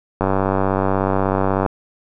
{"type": "click train", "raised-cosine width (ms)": 1, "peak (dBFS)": -4, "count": 141, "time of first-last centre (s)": [0.21, 1.662], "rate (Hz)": 96.4, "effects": []}